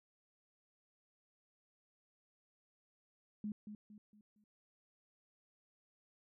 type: tone with echo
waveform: sine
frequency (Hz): 210.2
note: G#3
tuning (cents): +21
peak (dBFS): -38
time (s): 3.44-3.52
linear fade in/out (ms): 2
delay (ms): 230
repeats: 4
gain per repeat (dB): -8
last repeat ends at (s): 4.44
effects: none